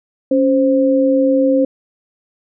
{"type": "tone pair together", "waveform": "sine", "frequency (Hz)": [276.3, 524], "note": ["C#4", "C5"], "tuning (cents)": [-6, 2], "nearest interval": "major seventh", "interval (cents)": 1108, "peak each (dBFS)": -13, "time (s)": [0.31, 1.65], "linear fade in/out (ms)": 5, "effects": []}